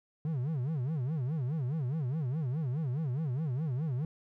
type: tone with vibrato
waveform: triangle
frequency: 141 Hz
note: C#3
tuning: 30 cents sharp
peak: -28 dBFS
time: 0.25-4.05 s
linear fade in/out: 2 ms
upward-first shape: sine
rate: 4.8 Hz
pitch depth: 270 cents each way
effects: none